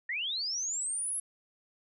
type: linear sweep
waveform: sine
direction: up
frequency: 1799 to 10990 Hz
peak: -31 dBFS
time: 0.09-1.2 s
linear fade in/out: 5 ms
effects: none